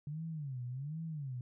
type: tone with vibrato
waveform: sine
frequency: 141.7 Hz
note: C#3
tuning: 38 cents sharp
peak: -38 dBFS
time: 0.07-1.41 s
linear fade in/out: 2 ms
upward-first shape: sine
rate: 1.3 Hz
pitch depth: 250 cents each way
effects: none